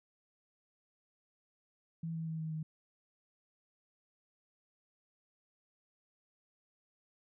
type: tone with pitch steps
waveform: sine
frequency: 164.3 / 162.41 / 160.55 / 158.7 / 156.88 Hz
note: E3 / E3 / E3 / D#3 / D#3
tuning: -5 / -25 / -45 / +35 / +15 cents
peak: -36 dBFS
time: 2.03-2.63 s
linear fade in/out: 5 ms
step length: 120 ms
effects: none